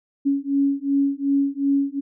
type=beating tone pair; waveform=sine; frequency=277.2 / 279.9 Hz; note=C#4 / C#4; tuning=0 / +17 cents; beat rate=2.7 Hz; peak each=-21 / -21 dBFS; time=0.25-2.01 s; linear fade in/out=20 ms; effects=none